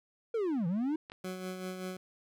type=linear two-way sweep; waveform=triangle; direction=down then up; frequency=475.8 to 160.4 to 322.1 Hz; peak=-27 dBFS; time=0.34-0.96 s; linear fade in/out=5 ms; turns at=0.67 s
type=clicks; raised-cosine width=0.3 ms; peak=-29 dBFS; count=2; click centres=1.099 / 1.119 s
type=tone with tremolo; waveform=20% pulse; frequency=185 Hz; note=F#3; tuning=in tune; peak=-31 dBFS; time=1.24-1.97 s; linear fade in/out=5 ms; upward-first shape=sine; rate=5.2 Hz; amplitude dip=45%
effects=none